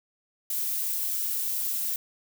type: noise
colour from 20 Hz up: violet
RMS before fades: -29 dBFS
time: 0.5-1.96 s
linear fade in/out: 2 ms
effects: none